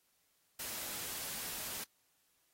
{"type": "noise", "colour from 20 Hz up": "white", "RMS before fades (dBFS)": -42, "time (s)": [0.59, 1.84], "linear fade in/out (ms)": 5, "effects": ["white hiss -75 dBFS RMS until 2.53 s", "AAC 48 kbps"]}